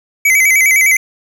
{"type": "tone with vibrato", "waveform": "square", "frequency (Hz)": 2166, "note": "C#7", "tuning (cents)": -41, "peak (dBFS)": -8, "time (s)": [0.25, 0.97], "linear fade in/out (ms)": 5, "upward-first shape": "square", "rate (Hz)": 9.8, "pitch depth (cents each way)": 84, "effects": []}